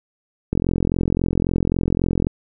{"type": "click train", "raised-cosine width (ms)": 3, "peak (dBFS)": -6, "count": 77, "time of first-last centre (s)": [0.53, 2.269], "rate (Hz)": 43.7, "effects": []}